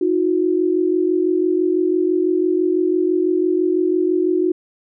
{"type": "tone pair together", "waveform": "sine", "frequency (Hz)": [316.8, 362.8], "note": ["D#4", "F#4"], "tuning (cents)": [31, -34], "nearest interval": "major second", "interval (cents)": 235, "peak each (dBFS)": [-19, -16], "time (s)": [0.01, 4.52], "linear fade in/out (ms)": 5, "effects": []}